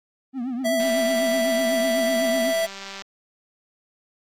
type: tone with vibrato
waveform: triangle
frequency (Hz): 250.5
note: B3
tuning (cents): +25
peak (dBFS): -23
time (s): 0.33-2.54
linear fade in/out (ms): 50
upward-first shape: triangle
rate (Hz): 8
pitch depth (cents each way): 150
type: tone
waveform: square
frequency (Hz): 659.3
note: E5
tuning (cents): 0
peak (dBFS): -21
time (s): 0.64-2.67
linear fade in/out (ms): 20
type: click train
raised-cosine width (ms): 0.2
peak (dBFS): -20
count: 436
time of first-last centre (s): 0.8-3.019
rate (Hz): 196
effects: AAC 48 kbps